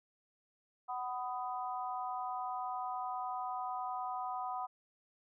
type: harmonic tone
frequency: 249.4 Hz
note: B3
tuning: 17 cents sharp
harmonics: 3 / 4 / 5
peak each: -39 / -41 / -43 dBFS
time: 0.88-4.67 s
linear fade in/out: 20 ms
effects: none